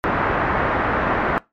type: low-pass noise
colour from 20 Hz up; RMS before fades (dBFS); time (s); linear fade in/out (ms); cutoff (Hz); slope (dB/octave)
white; -20; 0.04-1.38; 0; 1600; 24
effects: noise-tail reverb RT60 0.2 s tail -21 dB re dry + MP3 64 kbps